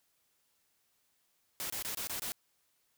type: noise bursts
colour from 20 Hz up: white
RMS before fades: -38 dBFS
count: 6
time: 1.6-2.32 s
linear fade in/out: 0 ms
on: 100 ms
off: 24 ms
effects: white hiss -75 dBFS RMS until 2.97 s